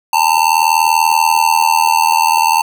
square tone with amplitude modulation, 898 Hz, A5, 35 cents sharp, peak -6 dBFS, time 0.13-2.62 s, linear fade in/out 5 ms, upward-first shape sine, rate 80.4 Hz, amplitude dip 95%, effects none

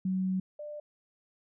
sine tone pair in turn, 187.4 / 595 Hz, F#3 / D5, +22 / +22 cents, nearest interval octave + minor sixth, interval 2000 cents, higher second, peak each -27 / -38 dBFS, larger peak first, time 0.05-0.4 / 0.59-0.8 s, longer first, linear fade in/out 5 ms, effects none

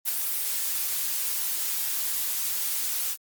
blue noise with ADSR envelope, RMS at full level -23 dBFS, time 0.05-3.17 s, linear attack 38 ms, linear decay 3 ms, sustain -5 dB, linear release 60 ms, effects Opus 24 kbps

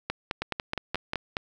two click trains, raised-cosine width 0.3 ms, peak -12 / -13 dBFS, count 7 / 5, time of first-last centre 0.1-1.368 / 0.42-1.134 s, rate 4.73 / 5.6 Hz, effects none

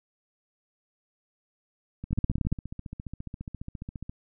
two click trains, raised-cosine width 5 ms, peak -24 / -13 dBFS, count 31 / 8, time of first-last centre 2.04-4.095 / 2.13-2.525 s, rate 14.6 / 17.7 Hz, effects none

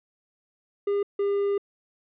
triangle tone pair in turn, 404.1 / 401.9 Hz, G#4 / G4, -47 / +43 cents, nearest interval unison, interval 10 cents, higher first, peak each -20 dBFS, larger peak neither, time 0.87-1.03 / 1.19-1.58 s, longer second, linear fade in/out 5 ms, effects resampled to 8000 Hz

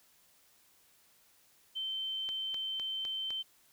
sine tone, 3098 Hz, G7, 21 cents flat, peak -34 dBFS, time 1.75-3.43 s, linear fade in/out 20 ms
click train, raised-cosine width 0.2 ms, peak -28 dBFS, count 5, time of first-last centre 2.29-3.305 s, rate 3.94 Hz
effects white hiss -66 dBFS RMS until 3.72 s

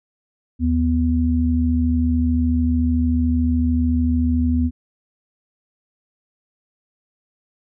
sine tone pair together, 77.77 / 246.9 Hz, D#2 / B3, 0 / 0 cents, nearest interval octave + minor sixth, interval 2000 cents, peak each -18 dBFS, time 0.59-4.71 s, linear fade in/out 50 ms, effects none

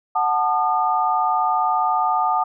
sine chord, D# diminished, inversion first, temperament equal with one note detuned, 740 / 880 / 1214.7 Hz, F#5 / A5 / D#6, 0 / 0 / -42 cents, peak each -21 dBFS, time 0.15-2.44 s, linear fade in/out 10 ms, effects none

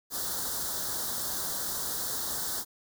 white band-stop noise, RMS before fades -33 dBFS, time 0.1-2.65 s, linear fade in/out 50 ms, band 1700 to 3600 Hz, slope 48 dB/octave, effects none

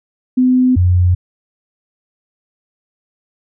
sine tone pair in turn, 253.8 / 89.73 Hz, B3 / F2, +47 / +47 cents, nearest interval octave + tritone, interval 1800 cents, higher first, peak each -8 dBFS, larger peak neither, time 0.37-0.76 / 0.76-1.15 s, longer neither, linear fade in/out 10 ms, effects none

